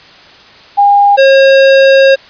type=tone pair in turn; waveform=sine / square; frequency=810 / 540.6 Hz; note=G#5 / C#5; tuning=-43 / -44 cents; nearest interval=perfect fifth; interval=701 cents; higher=first; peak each=-3 dBFS; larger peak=neither; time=0.77-1.17 / 1.17-2.16 s; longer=second; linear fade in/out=20 ms; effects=white hiss -37 dBFS RMS until 2.29 s + resampled to 11025 Hz